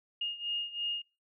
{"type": "beating tone pair", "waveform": "sine", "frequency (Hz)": [2843, 2846], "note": ["F7", "F7"], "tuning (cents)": [30, 32], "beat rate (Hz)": 3, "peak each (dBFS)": [-35, -38], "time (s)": [0.21, 1.02], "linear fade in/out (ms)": 5, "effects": ["noise-tail reverb RT60 0.3 s tail -23 dB re dry"]}